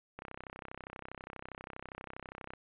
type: click train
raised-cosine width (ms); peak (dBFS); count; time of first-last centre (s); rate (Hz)
0.5; -28; 77; 0.19-2.536; 32.4
effects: resampled to 8000 Hz